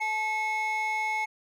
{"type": "tone pair together", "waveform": "triangle", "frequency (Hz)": [865, 2180], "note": ["A5", "C#7"], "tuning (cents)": [-30, -29], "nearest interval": "octave + major third", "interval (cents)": 1601, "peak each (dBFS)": -26, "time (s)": [0, 1.26], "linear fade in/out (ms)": 20, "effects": ["tanh soft clip ceiling -22 dBFS"]}